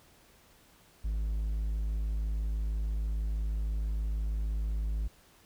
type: tone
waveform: triangle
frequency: 53.1 Hz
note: G#1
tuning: 39 cents sharp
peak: -27 dBFS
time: 1.04-5.08 s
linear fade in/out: 10 ms
effects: pink hiss -61 dBFS RMS until 5.45 s